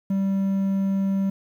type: tone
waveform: triangle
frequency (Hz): 194.6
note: G3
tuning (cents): -12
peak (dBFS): -18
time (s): 0.1-1.3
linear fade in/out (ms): 5
effects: 9-bit